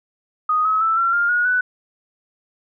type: tone with pitch steps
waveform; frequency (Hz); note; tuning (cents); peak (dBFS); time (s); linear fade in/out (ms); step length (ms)
sine; 1244.5 / 1282.4 / 1321.6 / 1361.8 / 1403.4 / 1446.2 / 1490.3; D#6 / E6 / E6 / F6 / F6 / F#6 / F#6; 0 / -48 / +4 / -44 / +8 / -40 / +12; -15; 0.49-1.61; 5; 160
effects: none